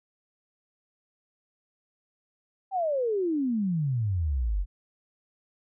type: exponential sweep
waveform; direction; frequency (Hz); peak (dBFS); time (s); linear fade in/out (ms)
sine; down; 795 to 43.02; -24; 2.71-4.66; 50
effects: none